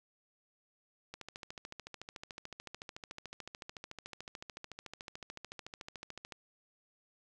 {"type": "click train", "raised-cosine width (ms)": 0.2, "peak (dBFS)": -27, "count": 72, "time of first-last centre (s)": [1.14, 6.322], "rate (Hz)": 13.7, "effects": []}